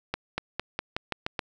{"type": "accelerating click train", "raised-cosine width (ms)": 0.3, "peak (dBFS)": -12, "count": 8, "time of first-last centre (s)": [0.14, 1.392], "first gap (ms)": 240, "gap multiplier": 0.9, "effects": []}